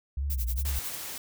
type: tone with vibrato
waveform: sine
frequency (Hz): 64.6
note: C2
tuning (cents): -21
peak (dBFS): -27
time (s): 0.17-0.79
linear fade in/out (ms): 5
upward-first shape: sine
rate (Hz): 2.5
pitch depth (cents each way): 170
type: noise with tremolo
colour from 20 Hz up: violet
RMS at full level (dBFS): -34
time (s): 0.3-0.95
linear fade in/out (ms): 0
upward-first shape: sine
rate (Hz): 11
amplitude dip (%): 100
type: noise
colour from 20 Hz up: white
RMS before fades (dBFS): -38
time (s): 0.65-1.18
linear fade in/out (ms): 2
effects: none